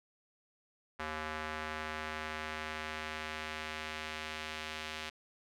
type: tone with band-pass filter sweep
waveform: square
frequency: 77.78 Hz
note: D#2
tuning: in tune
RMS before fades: -41 dBFS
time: 0.99-5.1 s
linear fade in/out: 10 ms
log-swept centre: 1500 to 2900 Hz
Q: 1.1
effects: none